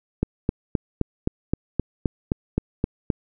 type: click train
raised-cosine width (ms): 3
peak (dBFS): -7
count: 12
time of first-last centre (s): 0.23-3.102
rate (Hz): 3.83
effects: none